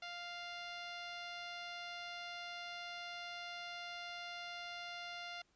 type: tone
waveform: 10% pulse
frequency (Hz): 698.5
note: F5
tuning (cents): 0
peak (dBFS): -36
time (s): 0.02-5.42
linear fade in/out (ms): 5
effects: pink hiss -75 dBFS RMS until 5.55 s + resampled to 16000 Hz